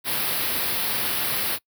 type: band-stop noise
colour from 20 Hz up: white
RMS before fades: -25 dBFS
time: 0.04-1.59 s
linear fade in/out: 50 ms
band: 5000 to 9900 Hz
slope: 48 dB/octave
effects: noise-tail reverb RT60 0.1 s tail -23 dB re dry + high-pass 80 Hz 12 dB/octave